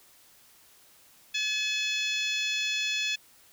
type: harmonic tone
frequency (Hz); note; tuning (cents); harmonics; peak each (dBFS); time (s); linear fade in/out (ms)
855; A5; -50; 2 / 3 / 4 / 5 / 6 / 7 / 8; -38 / -30 / -31 / -39 / -41 / -42 / -42; 1.34-3.16; 10
effects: white hiss -58 dBFS RMS until 3.52 s